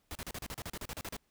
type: noise bursts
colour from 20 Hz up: pink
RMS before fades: -41 dBFS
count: 14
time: 0.11-1.166 s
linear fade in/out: 0 ms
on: 42 ms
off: 36 ms
effects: pink hiss -75 dBFS RMS until 1.3 s